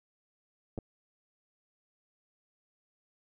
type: clicks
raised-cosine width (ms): 2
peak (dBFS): -25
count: 2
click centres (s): 0.778 / 0.787
effects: none